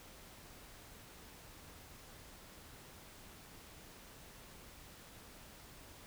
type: silence
effects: pink hiss -56 dBFS RMS until 6.06 s